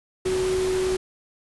sine tone in noise, 373.1 Hz, F#4, 14 cents sharp, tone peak -21 dBFS, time 0.25-0.97 s, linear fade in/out 10 ms, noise pink, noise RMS -32 dBFS, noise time 0.25-0.97 s, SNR +8 dB, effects resampled to 24000 Hz

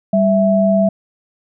sine tone pair together, 196.42 / 659.3 Hz, G3 / E5, +4 / 0 cents, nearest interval octave + major sixth, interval 2096 cents, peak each -13 dBFS, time 0.13-0.89 s, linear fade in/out 5 ms, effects none

